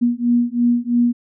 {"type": "beating tone pair", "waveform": "sine", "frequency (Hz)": [238.5, 241.5], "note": ["A#3", "B3"], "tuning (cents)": [40, -39], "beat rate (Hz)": 3, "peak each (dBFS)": -17, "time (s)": [0.01, 1.13], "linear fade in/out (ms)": 20, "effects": []}